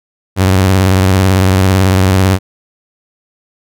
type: tone with vibrato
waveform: sawtooth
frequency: 94.5 Hz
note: F#2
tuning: 37 cents sharp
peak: -3 dBFS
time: 0.36-2.39 s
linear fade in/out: 50 ms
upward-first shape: square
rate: 18 Hz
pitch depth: 58 cents each way
effects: none